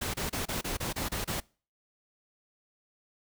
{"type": "noise bursts", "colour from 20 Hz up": "pink", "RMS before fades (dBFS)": -33, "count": 9, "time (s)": [0.01, 1.404], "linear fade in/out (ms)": 10, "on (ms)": 130, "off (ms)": 28, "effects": ["noise-tail reverb RT60 0.4 s tail -25 dB re dry"]}